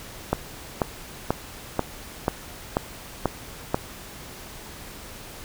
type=click train; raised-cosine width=1 ms; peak=-6 dBFS; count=8; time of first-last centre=0.33-3.745 s; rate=2.05 Hz; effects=pink hiss -41 dBFS RMS until 5.44 s